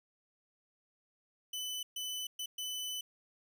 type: tone bursts at uneven times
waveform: sawtooth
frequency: 3004 Hz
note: F#7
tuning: 26 cents sharp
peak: -34 dBFS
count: 4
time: 1.53-1.83 / 1.96-2.27 / 2.39-2.46 / 2.58-3.01 s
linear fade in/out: 5 ms
effects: none